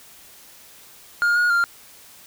triangle tone with pitch steps, 1416 / 1440 / 1394 Hz, F6 / F#6 / F6, +23 / -47 / -4 cents, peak -14 dBFS, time 1.22-1.64 s, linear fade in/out 0 ms, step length 140 ms, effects white hiss -47 dBFS RMS until 2.26 s

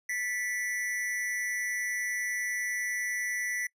square tone with amplitude modulation, 1970 Hz, B6, 5 cents flat, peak -28 dBFS, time 0.09-3.67 s, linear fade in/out 5 ms, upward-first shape sine, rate 210 Hz, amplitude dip 65%, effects noise-tail reverb RT60 0.1 s tail -23 dB re dry + resampled to 32000 Hz

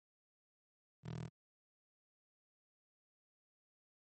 15% pulse tone with high-pass filter, 40.47 Hz, E1, 31 cents flat, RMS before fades -45 dBFS, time 1.03-1.3 s, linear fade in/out 50 ms, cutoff 140 Hz, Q 2.9, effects MP3 32 kbps

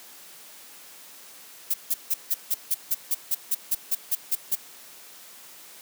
violet noise bursts, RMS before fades -23 dBFS, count 15, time 1.7-4.555 s, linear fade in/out 10 ms, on 41 ms, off 160 ms, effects white hiss -47 dBFS RMS until 5.81 s + high-pass 200 Hz 12 dB/octave

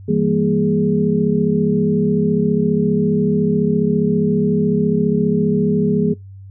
sine tone cluster, 164.2 / 199.5 / 234 / 414.8 Hz, E3 / G3 / A#3 / G#4, -6 / +31 / +7 / -2 cents, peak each -19 dBFS, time 0.08-6.14 s, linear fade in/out 10 ms, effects noise-tail reverb RT60 0.2 s tail -24 dB re dry + added 97 Hz sine -34 dBFS peak until 6.5 s

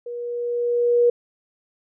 sine tone with level ramp, 479.6 Hz, A#4, 49 cents sharp, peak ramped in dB -29 to -12 dBFS, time 0.06-1.1 s, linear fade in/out 5 ms, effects none

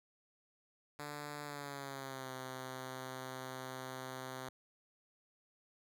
5% pulse tone with pitch glide, 146.83 to 130.06 Hz, D3 to C3, 0 to -10 cents, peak -32 dBFS, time 0.99-4.49 s, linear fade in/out 2 ms, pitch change -210 cents, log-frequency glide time 1.43-2.31 s, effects none

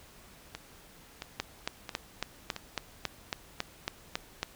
two click trains, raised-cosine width 0.2 ms, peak -13 / -20 dBFS, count 12 / 4, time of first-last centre 1.4-4.43 / 0.55-2.563 s, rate 3.63 / 1.49 Hz, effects pink hiss -55 dBFS RMS until 4.55 s

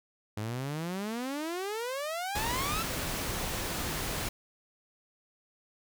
sawtooth exponential sweep, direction up, 102.1 to 1359 Hz, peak -29 dBFS, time 0.37-2.83 s, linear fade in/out 5 ms
pink noise, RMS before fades -34 dBFS, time 2.35-4.29 s, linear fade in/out 5 ms
effects none

